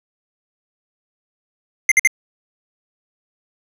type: tone bursts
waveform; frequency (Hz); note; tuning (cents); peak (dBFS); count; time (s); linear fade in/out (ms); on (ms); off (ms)
square; 2093; C7; 0; -9; 3; 1.89-2.074; 2; 26; 53
effects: low-pass 12000 Hz 12 dB/octave